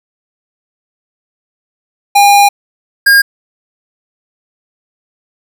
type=tone pair in turn; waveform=square; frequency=810 / 1620 Hz; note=G#5 / G#6; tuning=-43 / -43 cents; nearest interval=octave; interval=1200 cents; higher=second; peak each=-4 dBFS; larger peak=neither; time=2.15-2.49 / 3.06-3.22 s; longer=first; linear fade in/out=10 ms; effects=none